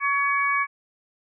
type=harmonic tone; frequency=563 Hz; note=C#5; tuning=27 cents sharp; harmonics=2 / 3 / 4; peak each=-23 / -27 / -24 dBFS; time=0-0.67 s; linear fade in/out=50 ms; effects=none